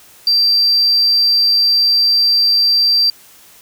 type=tone; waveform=triangle; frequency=4699 Hz; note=D8; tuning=in tune; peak=-7 dBFS; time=0.27-3.1 s; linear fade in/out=2 ms; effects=tanh soft clip ceiling -6 dBFS + white hiss -44 dBFS RMS until 3.61 s